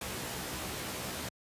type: noise with comb filter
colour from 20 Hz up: pink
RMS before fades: -38 dBFS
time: 0.01-1.29 s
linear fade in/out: 5 ms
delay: 16 ms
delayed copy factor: +0.85
effects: high-pass 80 Hz 12 dB/octave + resampled to 32000 Hz